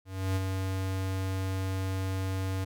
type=tone with ADSR envelope; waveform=square; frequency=95 Hz; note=F#2; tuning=46 cents sharp; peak=-26 dBFS; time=0.05-2.65 s; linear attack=310 ms; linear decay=28 ms; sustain=-4 dB; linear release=14 ms; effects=none